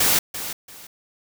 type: noise with echo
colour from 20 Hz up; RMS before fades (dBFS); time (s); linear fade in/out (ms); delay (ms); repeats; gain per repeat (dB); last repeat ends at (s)
white; -18; 0-0.19; 5; 340; 2; -12; 0.87
effects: none